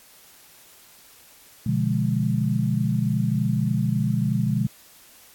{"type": "chord", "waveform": "sine", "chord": "B diminished seventh", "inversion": "none", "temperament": "equal", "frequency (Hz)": [123.47, 146.83, 174.61, 207.7], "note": ["B2", "D3", "F3", "Ab3"], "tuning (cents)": [0, 0, 0, 0], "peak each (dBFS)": [-24, -26, -27, -25], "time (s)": [1.66, 4.67], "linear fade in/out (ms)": 5, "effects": ["white hiss -51 dBFS RMS until 5.34 s", "AAC 64 kbps"]}